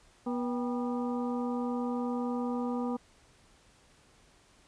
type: harmonic tone with a mistuned harmonic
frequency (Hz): 243.3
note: B3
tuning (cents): -26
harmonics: 1 / 2 / 3 / 4 / 5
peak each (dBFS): -31 / -37 / -41 / -43 / -45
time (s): 0.26-2.97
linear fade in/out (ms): 10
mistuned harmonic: 3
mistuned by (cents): +120
effects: pink hiss -62 dBFS RMS until 4.67 s + resampled to 22050 Hz